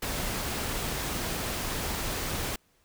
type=noise; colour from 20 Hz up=pink; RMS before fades=-32 dBFS; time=0.02-2.56 s; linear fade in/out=5 ms; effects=pink hiss -67 dBFS RMS until 2.84 s